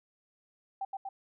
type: tone with echo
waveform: sine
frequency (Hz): 780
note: G5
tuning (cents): -9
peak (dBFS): -32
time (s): 0.81-0.85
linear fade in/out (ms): 5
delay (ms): 120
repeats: 2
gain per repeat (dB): -2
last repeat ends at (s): 1.09
effects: none